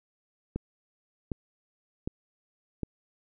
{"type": "click train", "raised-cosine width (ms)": 3, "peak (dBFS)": -18, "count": 4, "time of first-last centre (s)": [0.56, 2.833], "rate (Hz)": 1.32, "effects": []}